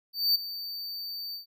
square tone with ADSR envelope, 4591 Hz, D8, 40 cents flat, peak -20 dBFS, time 0.13-1.46 s, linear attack 220 ms, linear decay 13 ms, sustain -15 dB, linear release 120 ms, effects none

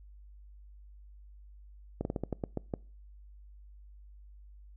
slowing click train, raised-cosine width 2 ms, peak -19 dBFS, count 9, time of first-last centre 2.01-2.738 s, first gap 41 ms, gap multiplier 1.22, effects noise-tail reverb RT60 0.4 s tail -24 dB re dry + added 50 Hz sine -50 dBFS peak until 4.76 s

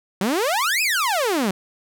sawtooth exponential two-way sweep, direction up then down, 179.2 to 2637 to 179.2 Hz, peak -15 dBFS, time 0.21-1.51 s, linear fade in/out 2 ms, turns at 0.82 s, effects none

